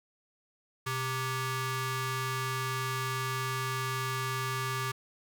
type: ring-modulated tone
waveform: sawtooth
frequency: 523.3 Hz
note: C5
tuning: in tune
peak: -24 dBFS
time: 0.86-4.92 s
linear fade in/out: 10 ms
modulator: 649 Hz
effects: none